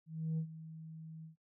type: tone with ADSR envelope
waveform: sine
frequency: 160 Hz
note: D#3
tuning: 49 cents sharp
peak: -30 dBFS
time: 0.06-1.36 s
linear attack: 320 ms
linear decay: 83 ms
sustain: -16 dB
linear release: 120 ms
effects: noise-tail reverb RT60 0.1 s tail -22 dB re dry + tanh soft clip ceiling -31 dBFS